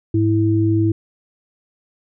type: tone pair together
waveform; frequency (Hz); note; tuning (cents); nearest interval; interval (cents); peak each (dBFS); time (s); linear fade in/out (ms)
sine; 104.9 / 327.3; G#2 / E4; +18 / -12; octave + minor sixth; 1970; -16; 0.14-0.92; 5
effects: none